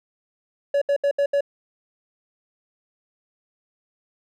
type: tone bursts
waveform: triangle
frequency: 566 Hz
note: C#5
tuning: 36 cents sharp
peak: -15 dBFS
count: 5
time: 0.74-1.408 s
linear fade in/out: 5 ms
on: 76 ms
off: 72 ms
effects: none